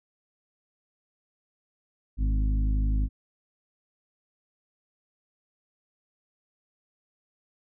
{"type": "harmonic tone with a mistuned harmonic", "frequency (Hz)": 51.91, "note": "G#1", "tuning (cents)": 0, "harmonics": [1, 2, 3, 4, 5, 6], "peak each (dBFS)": [-22, -35, -39, -41, -37, -48], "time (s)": [2.17, 3.09], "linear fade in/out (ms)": 50, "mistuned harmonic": 5, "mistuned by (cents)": -24, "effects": []}